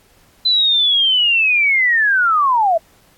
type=linear sweep; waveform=sine; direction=down; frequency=4044 to 632 Hz; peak=-11 dBFS; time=0.45-2.78 s; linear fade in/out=10 ms; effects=pink hiss -53 dBFS RMS until 3.17 s + AAC 64 kbps